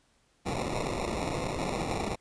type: noise with sample-and-hold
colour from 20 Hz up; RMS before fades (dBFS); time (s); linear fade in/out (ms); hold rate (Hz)
white; -32; 0.45-2.16; 20; 1575
effects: pink hiss -68 dBFS RMS until 2.2 s + resampled to 22050 Hz